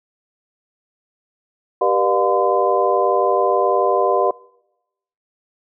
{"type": "tone cluster", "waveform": "sine", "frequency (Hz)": [391.1, 482.7, 601, 708, 1022], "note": ["G4", "B4", "D5", "F5", "C6"], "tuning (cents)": [-4, -40, 40, 23, -41], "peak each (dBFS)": -20, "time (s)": [1.81, 4.31], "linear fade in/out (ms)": 5, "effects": ["noise-tail reverb RT60 0.9 s tail -25 dB re dry"]}